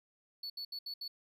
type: tone bursts at uneven times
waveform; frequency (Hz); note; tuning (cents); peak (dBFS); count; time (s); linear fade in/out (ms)
triangle; 4435; C#8; 0; -38; 5; 0.43-0.5 / 0.57-0.65 / 0.72-0.79 / 0.86-0.94 / 1.01-1.08; 5
effects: none